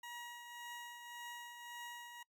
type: tone with tremolo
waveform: 20% pulse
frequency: 955 Hz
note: A#5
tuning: 42 cents sharp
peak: -40 dBFS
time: 0.03-2.23 s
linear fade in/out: 5 ms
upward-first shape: triangle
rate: 1.8 Hz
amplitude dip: 50%
effects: noise-tail reverb RT60 0.1 s tail -24 dB re dry + MP3 96 kbps